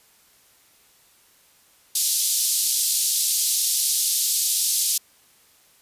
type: band-pass noise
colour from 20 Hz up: white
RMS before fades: -22 dBFS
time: 1.95-4.98 s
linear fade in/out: 5 ms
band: 3900 to 13000 Hz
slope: 24 dB/octave
effects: white hiss -57 dBFS RMS until 5.81 s + resampled to 32000 Hz